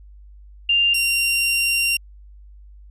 sine / sawtooth tone pair in turn, 2794 / 2764 Hz, F7 / F7, 0 / -19 cents, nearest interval unison, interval 19 cents, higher first, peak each -14 dBFS, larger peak neither, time 0.69-0.94 / 0.94-1.97 s, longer second, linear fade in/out 5 ms, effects added 50 Hz sine -41 dBFS peak until 2.9 s + resampled to 32000 Hz

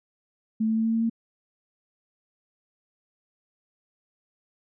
sine tone with pitch steps, 220 / 221.7 / 223.3 / 225 / 226.7 / 228.4 Hz, A3 / A3 / A3 / A3 / A#3 / A#3, 0 / +13 / +26 / +39 / -48 / -35 cents, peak -21 dBFS, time 0.6-1.098 s, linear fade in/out 10 ms, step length 83 ms, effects none

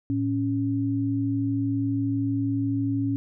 sine tone pair together, 110.96 / 277.2 Hz, A2 / C#4, +15 / 0 cents, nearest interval octave + major third, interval 1585 cents, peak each -27 / -24 dBFS, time 0.1-3.16 s, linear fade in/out 0 ms, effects none

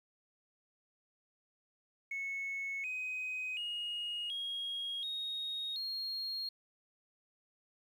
sine tone with pitch steps, 2200 / 2513 / 2870 / 3277 / 3743 / 4275 Hz, C#7 / D#7 / F7 / G#7 / A#7 / C8, -14 / +17 / +47 / -24 / +6 / +36 cents, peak -35 dBFS, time 2.11-6.49 s, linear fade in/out 5 ms, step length 730 ms, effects tanh soft clip ceiling -33 dBFS + 11-bit

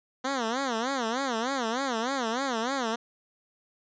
10% pulse tone with vibrato, 248 Hz, B3, 7 cents sharp, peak -19 dBFS, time 0.24-2.96 s, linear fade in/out 10 ms, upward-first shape sine, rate 3.3 Hz, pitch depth 200 cents each way, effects resampled to 16000 Hz

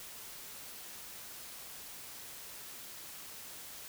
silence, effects white hiss -48 dBFS RMS until 3.88 s

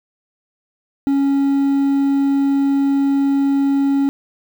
triangle tone, 277.2 Hz, C#4, in tune, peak -11 dBFS, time 1.07-4.09 s, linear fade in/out 0 ms, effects 7-bit

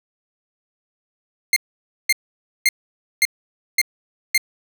sawtooth tone bursts, 2112 Hz, C7, 16 cents sharp, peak -9 dBFS, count 6, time 1.53-4.378 s, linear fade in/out 2 ms, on 33 ms, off 530 ms, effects none

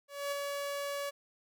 sawtooth tone with ADSR envelope, 567 Hz, C#5, 39 cents sharp, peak -28 dBFS, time 0.08-1.11 s, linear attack 240 ms, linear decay 9 ms, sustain -3 dB, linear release 23 ms, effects none

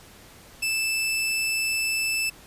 sawtooth tone, 2637 Hz, E7, in tune, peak -20 dBFS, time 0.62-2.3 s, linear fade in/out 10 ms, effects pink hiss -49 dBFS RMS until 2.46 s + resampled to 32000 Hz

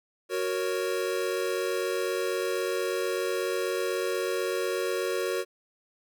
square chord, F# major, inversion none, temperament equal, 370 / 466.2 / 554.4 Hz, F#4 / A#4 / C#5, 0 / 0 / 0 cents, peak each -31 / -32 / -34 dBFS, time 0.29-5.45 s, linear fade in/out 50 ms, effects none

